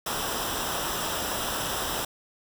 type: noise with comb filter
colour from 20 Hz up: pink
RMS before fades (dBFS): -30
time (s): 0.06-2.05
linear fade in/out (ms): 5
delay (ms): 0.45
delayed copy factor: -0.65
effects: none